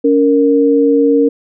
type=tone pair together; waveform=sine; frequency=282.4 / 464.1 Hz; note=C#4 / A#4; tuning=+32 / -8 cents; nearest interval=major sixth; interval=860 cents; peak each=-10 dBFS; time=0.04-1.29 s; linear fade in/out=10 ms; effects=none